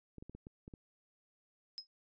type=clicks; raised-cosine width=3 ms; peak=-36 dBFS; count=7; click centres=0.183 / 0.225 / 0.296 / 0.35 / 0.469 / 0.679 / 0.738 s
type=tone with exponential decay; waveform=sine; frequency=5120 Hz; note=D#8; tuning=49 cents sharp; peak=-37 dBFS; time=1.78-1.87 s; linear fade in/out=0 ms; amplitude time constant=19 ms
effects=resampled to 16000 Hz